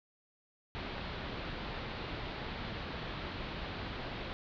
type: low-pass noise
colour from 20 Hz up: pink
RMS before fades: -41 dBFS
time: 0.75-4.33 s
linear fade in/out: 0 ms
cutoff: 4300 Hz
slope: 48 dB/octave
effects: none